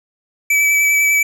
square tone with vibrato, 2301 Hz, D7, 36 cents flat, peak -12 dBFS, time 0.5-1.23 s, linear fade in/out 5 ms, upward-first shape sine, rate 10 Hz, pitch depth 14 cents each way, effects none

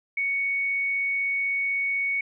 sine tone, 2226 Hz, C#7, 7 cents sharp, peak -23 dBFS, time 0.17-2.21 s, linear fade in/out 5 ms, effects none

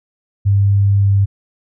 sine tone with pitch glide, 99.8 to 99.17 Hz, G2 to G2, +32 to +21 cents, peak -9 dBFS, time 0.45-1.26 s, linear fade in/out 20 ms, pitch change -11 cents, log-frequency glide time 0.98-1.08 s, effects none

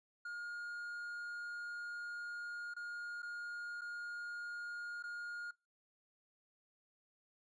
triangle tone with dropouts, 1424 Hz, F6, 33 cents sharp, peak -40 dBFS, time 0.25-5.51 s, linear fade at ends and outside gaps 5 ms, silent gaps 2.739-2.764 / 3.221-3.228 / 3.811-3.816 / 5.026-5.037 s, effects noise-tail reverb RT60 0.3 s tail -26 dB re dry + resampled to 22050 Hz

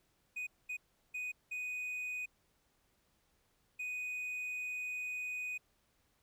triangle tone bursts at uneven times, 2489 Hz, D#7, in tune, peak -36 dBFS, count 5, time 0.36-0.47 / 0.69-0.77 / 1.14-1.32 / 1.51-2.26 / 3.79-5.58 s, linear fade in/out 10 ms, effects pink hiss -75 dBFS RMS until 6.22 s

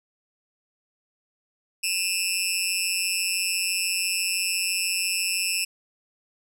15% pulse tone with amplitude modulation, 2637 Hz, E7, in tune, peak -12 dBFS, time 1.83-5.65 s, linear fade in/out 10 ms, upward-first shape sine, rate 186 Hz, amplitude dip 100%, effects none

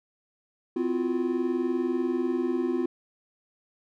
triangle tone cluster, 256.2 / 339.8 / 359.9 Hz, C4 / F4 / F#4, -36 / -47 / -48 cents, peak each -27 dBFS, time 0.76-2.86 s, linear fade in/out 5 ms, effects none

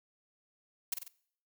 blue noise with echo, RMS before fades -32 dBFS, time 0.92-0.94 s, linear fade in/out 5 ms, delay 47 ms, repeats 3, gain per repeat -5 dB, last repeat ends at 1.081 s, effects noise-tail reverb RT60 0.6 s tail -21 dB re dry

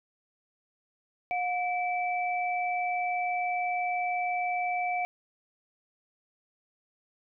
sine tone pair together, 720 / 2313 Hz, F#5 / D7, -47 / -27 cents, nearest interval octave + minor sixth, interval 2020 cents, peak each -28 / -33 dBFS, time 1.31-5.05 s, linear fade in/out 0 ms, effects none

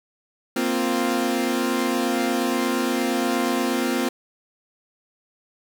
sawtooth chord, Bb suspended second, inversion none, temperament equal, 233.1 / 261.6 / 349.2 Hz, Bb3 / C4 / F4, 0 / 0 / 0 cents, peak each -22 / -20 / -22 dBFS, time 0.56-4.09 s, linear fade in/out 5 ms, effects 8-bit

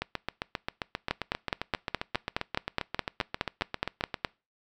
two click trains, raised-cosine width 0.3 ms, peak -10 / -14 dBFS, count 16 / 32, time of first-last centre 1.11-4.248 / 0.02-4.142 s, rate 4.78 / 7.52 Hz, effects noise-tail reverb RT60 0.3 s tail -24 dB re dry

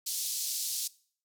pink band-pass noise, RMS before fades -34 dBFS, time 0.06-0.88 s, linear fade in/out 10 ms, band 4400 to 15000 Hz, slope 24 dB/octave, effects noise-tail reverb RT60 0.5 s tail -21 dB re dry

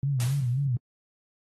sine tone with vibrato, 130.9 Hz, C3, 1 cent sharp, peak -23 dBFS, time 0.03-0.77 s, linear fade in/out 2 ms, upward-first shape sine, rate 3.8 Hz, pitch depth 150 cents each way
white noise with exponential decay, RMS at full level -33 dBFS, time 0.2-0.66 s, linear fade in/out 2 ms, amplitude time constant 100 ms
effects AAC 32 kbps

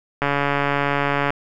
click train, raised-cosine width 0.5 ms, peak -5 dBFS, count 155, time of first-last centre 0.22-1.305 s, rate 142 Hz, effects none

